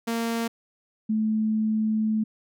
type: tone pair in turn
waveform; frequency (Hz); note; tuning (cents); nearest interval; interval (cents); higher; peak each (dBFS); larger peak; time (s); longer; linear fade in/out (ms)
sawtooth / sine; 230.3 / 217.4; A#3 / A3; -21 / -21; minor second; 100; first; -21; neither; 0.07-0.48 / 1.09-2.24; second; 10
effects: none